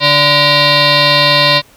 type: tone with frequency modulation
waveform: sine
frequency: 2335 Hz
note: D7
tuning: 11 cents flat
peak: -5 dBFS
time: 0-1.62 s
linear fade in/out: 50 ms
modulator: 438 Hz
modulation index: 4.8
effects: tanh soft clip ceiling -3 dBFS + pink hiss -45 dBFS RMS until 1.76 s